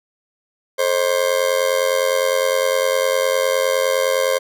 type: tone with amplitude modulation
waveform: 40% pulse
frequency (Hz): 528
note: C5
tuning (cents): +16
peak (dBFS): -11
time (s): 0.78-4.39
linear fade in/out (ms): 20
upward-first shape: sine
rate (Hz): 89.8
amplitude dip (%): 85
effects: none